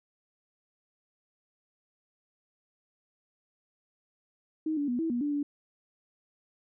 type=tone with pitch steps; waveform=sine; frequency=313.8 / 288 / 244.2 / 326.1 / 241 / 291.8 / 288.8 Hz; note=D#4 / D4 / B3 / E4 / B3 / D4 / D4; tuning=+15 / -34 / -19 / -19 / -42 / -11 / -29 cents; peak=-27 dBFS; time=4.66-5.43 s; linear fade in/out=5 ms; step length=110 ms; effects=none

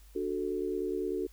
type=chord; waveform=sine; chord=D major; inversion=none; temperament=equal; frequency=293.7 / 370 / 440 Hz; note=D4 / F#4 / A4; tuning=0 / 0 / 0 cents; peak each=-37 / -33 / -35 dBFS; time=0.15-1.27 s; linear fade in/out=10 ms; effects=added 50 Hz sine -52 dBFS peak until 1.32 s + white hiss -63 dBFS RMS until 1.32 s

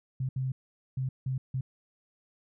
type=tone bursts at uneven times; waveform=sine; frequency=130.81 Hz; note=C3; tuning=in tune; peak=-28 dBFS; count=5; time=0.2-0.29 / 0.36-0.52 / 0.97-1.09 / 1.26-1.38 / 1.54-1.61 s; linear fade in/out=5 ms; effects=none

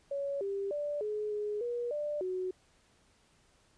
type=tone with pitch steps; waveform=sine; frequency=560 / 396 / 586 / 422.9 / 417.9 / 479.8 / 592 / 369.7 Hz; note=C#5 / G4 / D5 / G#4 / G#4 / A#4 / D5 / F#4; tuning=+18 / +18 / -4 / +31 / +11 / +50 / +14 / -1 cents; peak=-32 dBFS; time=0.11-2.51 s; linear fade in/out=5 ms; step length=300 ms; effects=pink hiss -67 dBFS RMS until 3.77 s + resampled to 22050 Hz

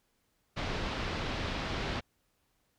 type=low-pass noise; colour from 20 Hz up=pink; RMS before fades=-35 dBFS; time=0.56-2.01 s; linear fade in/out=20 ms; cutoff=4500 Hz; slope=24 dB/octave; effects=pink hiss -75 dBFS RMS until 2.78 s

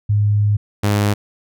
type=tone pair in turn; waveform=sine / sawtooth; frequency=103.83 / 102.99 Hz; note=G#2 / G#2; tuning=0 / -14 cents; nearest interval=unison; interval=14 cents; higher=first; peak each=-12 / -10 dBFS; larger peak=second; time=0.09-0.57 / 0.83-1.14 s; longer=first; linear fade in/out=10 ms; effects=none

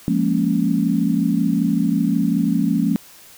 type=chord; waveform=sine; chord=Bb minor seventh; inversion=second; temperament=equal; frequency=174.61 / 207.7 / 233.1 / 277.2 Hz; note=F3 / Ab3 / Bb3 / Db4; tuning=0 / 0 / 0 / 0 cents; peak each=-21 dBFS; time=0.08-2.96 s; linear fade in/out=0 ms; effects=white hiss -45 dBFS RMS until 3.37 s

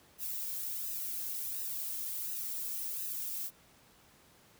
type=noise with flanger; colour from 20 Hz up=violet; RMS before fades=-38 dBFS; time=0.18-3.51 s; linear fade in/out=50 ms; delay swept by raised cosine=0.89 to 2.09 ms; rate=1.4 Hz; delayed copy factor=-0.7; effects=pink hiss -62 dBFS RMS until 4.59 s + high-pass 60 Hz 12 dB/octave

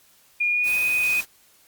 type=tone with pitch glide; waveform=sine; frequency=2428 to 2495 Hz; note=D#7 to D#7; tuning=-43 to +4 cents; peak=-19 dBFS; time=0.4-1.21 s; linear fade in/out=10 ms; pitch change=+47 cents; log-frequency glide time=0.51-0.75 s
type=noise; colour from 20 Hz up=white; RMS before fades=-33 dBFS; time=0.63-1.26 s; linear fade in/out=50 ms
effects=white hiss -57 dBFS RMS until 1.67 s + Opus 48 kbps

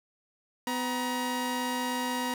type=tone pair together; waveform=sawtooth; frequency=251.6 / 950 Hz; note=B3 / A#5; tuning=+32 / +33 cents; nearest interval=octave + major seventh; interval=2301 cents; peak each=-28 dBFS; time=0.67-2.34 s; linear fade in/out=2 ms; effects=none

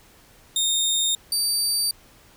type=tone pair in turn; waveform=25% pulse; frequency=3672 / 4638 Hz; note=A#7 / D8; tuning=-27 / -22 cents; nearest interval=major third; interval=405 cents; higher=second; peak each=-16 dBFS; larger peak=neither; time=0.56-1.15 / 1.32-1.91 s; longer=neither; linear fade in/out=2 ms; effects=pink hiss -53 dBFS RMS until 2.36 s

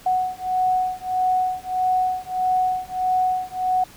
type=beating tone pair; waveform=sine; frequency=739 / 740.6 Hz; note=F#5 / F#5; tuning=-2 / +1 cents; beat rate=1.6 Hz; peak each=-22 dBFS; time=0.06-3.84 s; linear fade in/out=5 ms; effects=pink hiss -46 dBFS RMS until 3.96 s

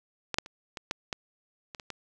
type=clicks; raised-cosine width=0.2 ms; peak=-13 / -7 / -27 / -20 / -12 / -14 / -23 / -25 / -20 dBFS; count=9; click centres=0.343 / 0.385 / 0.461 / 0.772 / 0.911 / 1.128 / 1.748 / 1.798 / 1.903 s; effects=none

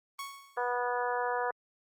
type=tone with exponential decay; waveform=sawtooth; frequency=1108.7 Hz; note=C#6; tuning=in tune; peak=-32 dBFS; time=0.19-0.79 s; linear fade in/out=1 ms; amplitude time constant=130 ms
type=harmonic tone; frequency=244.8 Hz; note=B3; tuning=15 cents flat; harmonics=2 / 3 / 4 / 5 / 6 / 7; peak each=-34 / -35 / -34 / -40 / -39 / -40 dBFS; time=0.57-1.51 s; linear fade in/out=5 ms
effects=Opus 24 kbps

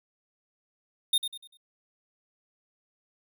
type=tone with echo; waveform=square; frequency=3661 Hz; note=A#7; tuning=32 cents flat; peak=-21 dBFS; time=1.13-1.18 s; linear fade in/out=5 ms; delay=98 ms; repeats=4; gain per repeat=-9 dB; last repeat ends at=1.572 s; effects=none

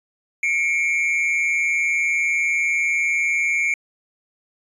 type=tone pair together; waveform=triangle; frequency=2180 / 2340 Hz; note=C#7 / D7; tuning=-29 / -7 cents; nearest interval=minor second; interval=122 cents; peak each=-19 / -19 dBFS; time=0.43-3.74 s; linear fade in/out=2 ms; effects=resampled to 24000 Hz

